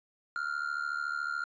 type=tone with amplitude modulation; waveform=triangle; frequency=1400 Hz; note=F6; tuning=4 cents sharp; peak=-26 dBFS; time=0.36-1.44 s; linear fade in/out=0 ms; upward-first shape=sine; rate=73.8 Hz; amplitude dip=85%; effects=resampled to 16000 Hz